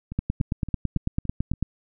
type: two click trains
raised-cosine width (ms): 5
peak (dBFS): -21 / -11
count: 6 / 14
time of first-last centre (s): 0.12-1.536 / 0.19-1.626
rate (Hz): 3.53 / 9.05
effects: none